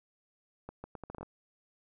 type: accelerating click train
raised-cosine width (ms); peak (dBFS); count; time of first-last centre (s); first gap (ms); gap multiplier
1; -28; 9; 0.69-1.23; 150; 0.75
effects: none